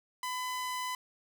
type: tone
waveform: sawtooth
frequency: 1006 Hz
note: B5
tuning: 32 cents sharp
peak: -30 dBFS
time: 0.23-0.95 s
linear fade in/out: 2 ms
effects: none